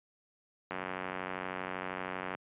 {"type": "click train", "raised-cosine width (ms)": 0.5, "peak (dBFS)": -21, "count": 153, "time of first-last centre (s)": [0.71, 2.35], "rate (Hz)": 92.7, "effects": ["high-pass 150 Hz 12 dB/octave", "resampled to 8000 Hz"]}